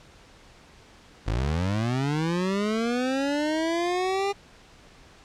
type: linear sweep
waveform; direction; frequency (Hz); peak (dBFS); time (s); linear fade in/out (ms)
25% pulse; up; 48.06 to 404.5; -20; 1.26-4.33; 20
effects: pink hiss -52 dBFS RMS until 5.24 s + low-pass 6000 Hz 12 dB/octave